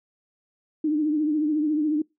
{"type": "tone with vibrato", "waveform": "sine", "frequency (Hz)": 303.5, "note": "D#4", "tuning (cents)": -43, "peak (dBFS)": -20, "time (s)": [0.84, 2.02], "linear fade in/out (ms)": 5, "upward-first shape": "triangle", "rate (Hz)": 14, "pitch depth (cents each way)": 79, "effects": ["noise-tail reverb RT60 0.2 s tail -24 dB re dry"]}